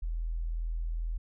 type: tone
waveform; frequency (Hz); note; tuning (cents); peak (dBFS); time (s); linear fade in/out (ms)
sine; 41.2; E1; 0; -30; 0.02-1.18; 10
effects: none